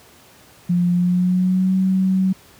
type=tone with pitch glide; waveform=sine; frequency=176 to 188.63 Hz; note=F3 to F#3; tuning=+14 to +34 cents; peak=-14 dBFS; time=0.69-2.33 s; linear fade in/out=10 ms; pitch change=+120 cents; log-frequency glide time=0.92-1.75 s; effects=pink hiss -48 dBFS RMS until 2.59 s + high-pass 80 Hz 12 dB/octave